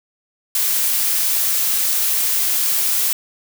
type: noise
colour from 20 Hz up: blue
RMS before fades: -18 dBFS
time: 0.55-3.13 s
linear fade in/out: 2 ms
effects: none